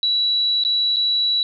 sine tone with dropouts, 3924 Hz, B7, 12 cents flat, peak -16 dBFS, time 0.03-1.43 s, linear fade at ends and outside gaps 1 ms, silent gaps 0.637-0.649 / 0.961-0.967 s, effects none

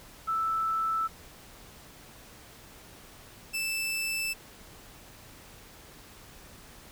sine / sawtooth tone pair in turn, 1318.5 / 2642 Hz, E6 / E7, 0 / +3 cents, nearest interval octave, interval 1203 cents, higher second, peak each -26 dBFS, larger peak neither, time 0.27-1.08 / 3.53-4.34 s, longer neither, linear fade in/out 20 ms, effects pink hiss -51 dBFS RMS until 6.91 s

